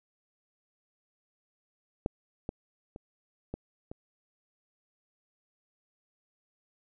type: clicks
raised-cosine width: 2 ms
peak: -15 / -20 / -29 / -22 / -27 dBFS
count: 5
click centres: 2.061 / 2.491 / 2.961 / 3.54 / 3.915 s
effects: none